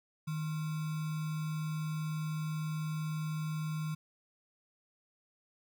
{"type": "tone with sample-and-hold", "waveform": "sine", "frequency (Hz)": 156, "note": "D#3", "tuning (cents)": 5, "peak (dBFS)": -33, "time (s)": [0.27, 3.95], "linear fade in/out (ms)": 10, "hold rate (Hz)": 1225, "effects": []}